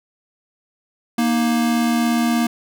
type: tone pair together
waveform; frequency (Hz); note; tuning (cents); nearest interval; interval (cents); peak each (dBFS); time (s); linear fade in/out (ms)
square; 234.9 / 311.7; A#3 / D#4; +13 / +3; perfect fourth; 490; -17 / -25; 1.18-2.47; 5
effects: none